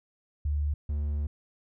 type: tone pair in turn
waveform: sine / triangle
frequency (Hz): 73.42 / 73.42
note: D2 / D2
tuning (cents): 0 / 0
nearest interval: unison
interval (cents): 0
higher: neither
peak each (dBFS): -25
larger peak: neither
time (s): 0.45-0.74 / 0.89-1.27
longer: second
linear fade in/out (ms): 5
effects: none